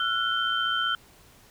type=tone cluster; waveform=sine; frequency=1347 / 1462 / 3109 Hz; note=E6 / F#6 / G7; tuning=+37 / -21 / -15 cents; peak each=-28 dBFS; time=0-0.95 s; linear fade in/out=2 ms; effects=pink hiss -55 dBFS RMS until 1.5 s